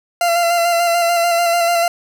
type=tone with vibrato; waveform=40% pulse; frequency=686 Hz; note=F5; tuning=31 cents flat; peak=-12 dBFS; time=0.21-1.88 s; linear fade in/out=2 ms; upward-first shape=square; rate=6.8 Hz; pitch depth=22 cents each way; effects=none